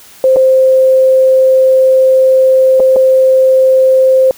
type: tone with dropouts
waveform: sine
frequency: 523.3 Hz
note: C5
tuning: in tune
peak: -4 dBFS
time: 0.24-4.31 s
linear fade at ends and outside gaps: 1 ms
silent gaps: 0.361-0.367 / 2.798-2.802 / 2.961-2.965 s
effects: white hiss -38 dBFS RMS until 4.37 s